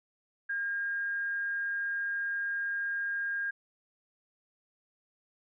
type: tone with amplitude modulation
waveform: sine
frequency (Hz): 1617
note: G#6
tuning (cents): -47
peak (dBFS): -29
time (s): 0.49-3.51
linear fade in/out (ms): 10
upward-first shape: sine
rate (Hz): 203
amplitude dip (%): 25
effects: none